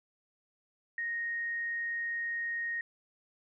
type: tone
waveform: sine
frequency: 1864.7 Hz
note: A#6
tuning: in tune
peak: -32 dBFS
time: 0.98-2.81 s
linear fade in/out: 2 ms
effects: none